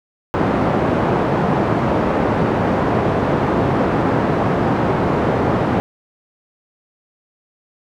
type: band-pass noise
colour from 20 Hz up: pink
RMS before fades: -17 dBFS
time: 0.34-5.8 s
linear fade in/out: 0 ms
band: 130 to 1000 Hz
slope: 12 dB/octave
effects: none